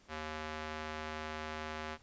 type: tone with band-pass filter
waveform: square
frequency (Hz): 77.78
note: D#2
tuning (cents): 0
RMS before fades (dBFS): -42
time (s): 0.08-1.98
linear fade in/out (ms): 50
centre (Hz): 1600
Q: 0.63
effects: pink hiss -64 dBFS RMS until 2.02 s + resampled to 16000 Hz